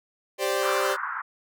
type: chord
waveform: sawtooth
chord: G suspended fourth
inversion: none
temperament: equal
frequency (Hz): 392 / 523.3 / 587.3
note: G4 / C5 / D5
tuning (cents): 0 / 0 / 0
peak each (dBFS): -24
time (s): 0.38-0.97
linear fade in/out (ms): 50
type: band-pass noise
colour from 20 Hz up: white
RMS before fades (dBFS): -31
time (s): 0.62-1.22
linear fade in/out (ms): 10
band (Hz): 1000 to 1600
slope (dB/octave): 48
effects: none